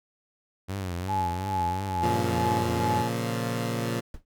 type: tone with vibrato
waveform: sawtooth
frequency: 92.5 Hz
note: F#2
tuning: in tune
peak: -26 dBFS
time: 0.68-3.03 s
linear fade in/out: 20 ms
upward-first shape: triangle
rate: 2.8 Hz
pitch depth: 140 cents each way
type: tone with tremolo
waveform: sine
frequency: 853 Hz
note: G#5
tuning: 46 cents sharp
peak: -24 dBFS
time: 1.08-3.1 s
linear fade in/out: 20 ms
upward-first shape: sine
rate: 2.3 Hz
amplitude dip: 75%
type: chord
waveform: 15% pulse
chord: Bb minor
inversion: none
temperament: equal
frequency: 116.54 / 138.59 / 174.61 Hz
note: Bb2 / Db3 / F3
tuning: 0 / 0 / 0 cents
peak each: -22 / -28 / -27 dBFS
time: 2.02-4.01 s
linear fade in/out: 20 ms
type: noise with exponential decay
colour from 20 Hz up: brown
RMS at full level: -32 dBFS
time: 4.14-4.25 s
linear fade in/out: 2 ms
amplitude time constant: 22 ms
effects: none